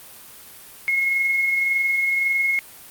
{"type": "tone with amplitude modulation", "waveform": "sine", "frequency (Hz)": 2165, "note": "C#7", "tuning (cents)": -41, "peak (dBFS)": -16, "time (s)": [0.88, 2.59], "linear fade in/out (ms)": 0, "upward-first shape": "sine", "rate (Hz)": 21.8, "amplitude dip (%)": 30, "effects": ["white hiss -43 dBFS RMS until 2.9 s", "Opus 32 kbps"]}